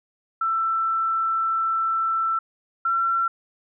sine tone pair in turn, 1333 / 1354.7 Hz, E6 / E6, +19 / +47 cents, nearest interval unison, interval 28 cents, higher second, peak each -20 / -19 dBFS, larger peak second, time 0.41-2.39 / 2.85-3.28 s, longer first, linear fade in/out 5 ms, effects none

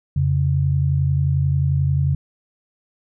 sine tone pair together, 87.31 / 138.59 Hz, F2 / C#3, 0 / 0 cents, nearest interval minor sixth, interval 800 cents, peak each -20 / -17 dBFS, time 0.16-2.15 s, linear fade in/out 5 ms, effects none

